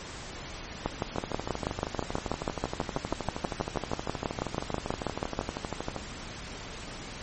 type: two click trains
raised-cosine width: 1 ms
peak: -17 / -13 dBFS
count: 62 / 29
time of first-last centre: 1.16-5.963 / 0.86-5.391 s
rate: 12.7 / 6.18 Hz
effects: pink hiss -41 dBFS RMS until 7.22 s + MP3 32 kbps